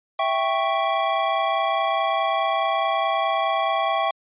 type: chord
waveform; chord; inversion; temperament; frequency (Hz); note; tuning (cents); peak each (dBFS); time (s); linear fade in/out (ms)
square; C# diminished; first; equal; 659.3 / 784 / 1108.7; E5 / G5 / C#6; 0 / 0 / 0; -25; 0.19-4.11; 5
effects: resampled to 8000 Hz